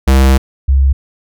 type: tone pair in turn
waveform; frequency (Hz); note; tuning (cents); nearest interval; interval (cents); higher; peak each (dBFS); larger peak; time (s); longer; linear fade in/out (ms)
square / sine; 66.5 / 67.58; C2 / C#2; +29 / -43; unison; 28; second; -6; neither; 0.07-0.38 / 0.68-0.93; first; 10
effects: none